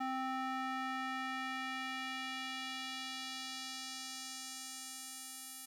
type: tone with band-pass filter sweep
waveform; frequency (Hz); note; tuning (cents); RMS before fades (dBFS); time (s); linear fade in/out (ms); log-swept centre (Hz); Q
square; 261.6; C4; 0; -42; 0-5.66; 10; 1000 to 11000; 1.2
effects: 11-bit